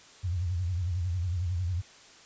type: tone with vibrato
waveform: sine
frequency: 88.9 Hz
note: F2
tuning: 31 cents sharp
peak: -27 dBFS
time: 0.23-1.82 s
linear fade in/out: 20 ms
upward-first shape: sine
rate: 11 Hz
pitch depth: 120 cents each way
effects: white hiss -53 dBFS RMS until 2.25 s + resampled to 16000 Hz